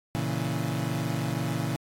30% pulse chord, A# diminished, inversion none, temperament equal, 116.54 / 138.59 / 164.81 Hz, A#2 / C#3 / E3, 0 / 0 / 0 cents, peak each -29 dBFS, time 0.15-1.76 s, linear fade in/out 0 ms, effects AAC 64 kbps

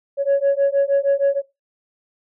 sine beating tone pair, 554 / 560.4 Hz, C#5 / C#5, -1 / +19 cents, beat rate 6.4 Hz, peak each -16 dBFS, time 0.17-1.42 s, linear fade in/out 50 ms, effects noise-tail reverb RT60 0.2 s tail -17 dB re dry + tanh soft clip ceiling -11 dBFS

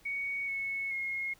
sine tone with pitch steps, 2234 / 2200 / 2155 Hz, C#7 / C#7 / C#7, +13 / -14 / -49 cents, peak -32 dBFS, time 0.05-1.34 s, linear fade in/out 10 ms, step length 430 ms, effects pink hiss -62 dBFS RMS until 1.39 s

